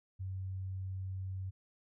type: tone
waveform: sine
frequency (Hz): 94.6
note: F#2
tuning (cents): +39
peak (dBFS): -37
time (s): 0.19-1.51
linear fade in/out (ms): 20
effects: none